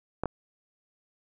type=clicks; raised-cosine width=1 ms; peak=-15 dBFS; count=2; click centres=0.236 / 0.257 s; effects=none